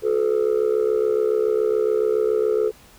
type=tone with amplitude modulation; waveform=sine; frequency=433.4 Hz; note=A4; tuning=26 cents flat; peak=-11 dBFS; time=0.02-2.72 s; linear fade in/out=50 ms; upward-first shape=sine; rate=67.1 Hz; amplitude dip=95%; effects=tanh soft clip ceiling -13 dBFS + pink hiss -50 dBFS RMS until 2.98 s